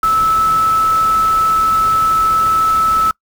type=tone in noise; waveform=sine; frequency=1307 Hz; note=E6; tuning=15 cents flat; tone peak=-10 dBFS; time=0.03-3.11 s; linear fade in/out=2 ms; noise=pink; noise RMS=-28 dBFS; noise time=0.03-3.11 s; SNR=+15 dB; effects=noise-tail reverb RT60 0.1 s tail -24 dB re dry